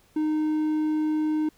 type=tone; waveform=triangle; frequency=308.2 Hz; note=D#4; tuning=16 cents flat; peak=-20 dBFS; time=0.16-1.49 s; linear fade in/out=5 ms; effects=pink hiss -61 dBFS RMS until 1.57 s